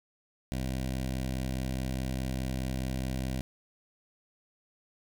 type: tone with notch filter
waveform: 15% pulse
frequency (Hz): 64.8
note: C2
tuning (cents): -16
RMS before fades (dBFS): -33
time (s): 0.52-3.41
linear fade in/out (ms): 0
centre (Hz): 1200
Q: 1.2
effects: none